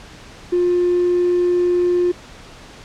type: tone with hard clipping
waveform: sine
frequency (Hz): 354.4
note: F4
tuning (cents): +25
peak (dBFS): -14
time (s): 0.52-2.12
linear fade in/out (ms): 10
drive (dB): 1
effects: pink hiss -40 dBFS RMS until 2.84 s + low-pass 6000 Hz 12 dB/octave